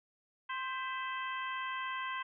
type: harmonic tone with a mistuned harmonic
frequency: 523.3 Hz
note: C5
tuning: in tune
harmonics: 2 / 3 / 4 / 5 / 6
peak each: -38 / -42 / -44 / -46 / -48 dBFS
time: 0.49-2.23 s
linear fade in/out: 10 ms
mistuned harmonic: 4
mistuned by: -76 cents
effects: none